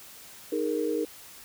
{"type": "chord", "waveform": "sine", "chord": "D# suspended fourth", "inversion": "none", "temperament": "equal", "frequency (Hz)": [311.1, 415.3, 466.2], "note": ["D#4", "G#4", "A#4"], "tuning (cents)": [0, 0, 0], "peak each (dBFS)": [-30, -31, -29], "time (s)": [0.52, 1.05], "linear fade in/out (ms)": 5, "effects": ["white hiss -48 dBFS RMS until 1.44 s"]}